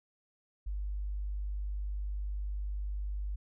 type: tone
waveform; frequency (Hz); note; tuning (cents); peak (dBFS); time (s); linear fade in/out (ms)
sine; 50; G1; +35; -33; 0.66-3.36; 10
effects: none